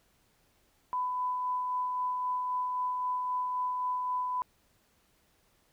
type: tone with tremolo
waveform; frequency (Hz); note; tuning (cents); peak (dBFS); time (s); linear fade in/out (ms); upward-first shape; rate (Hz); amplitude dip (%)
sine; 1000; B5; +21; -28; 0.93-4.42; 0; sine; 3.8; 25
effects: pink hiss -69 dBFS RMS until 5.72 s